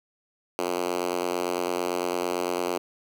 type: tone with high-pass filter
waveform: 5% pulse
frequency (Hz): 88.9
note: F2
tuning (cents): +31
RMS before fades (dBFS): -28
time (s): 0.59-2.78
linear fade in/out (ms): 0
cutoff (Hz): 350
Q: 1.9
effects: none